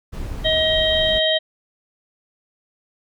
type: noise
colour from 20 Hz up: brown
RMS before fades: -29 dBFS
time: 0.12-1.2 s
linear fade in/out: 20 ms
type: harmonic tone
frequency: 632 Hz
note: D#5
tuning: 27 cents sharp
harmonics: 1 / 3 / 5 / 6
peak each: -19 / -25 / -20 / -23 dBFS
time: 0.44-1.39 s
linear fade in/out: 20 ms
effects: none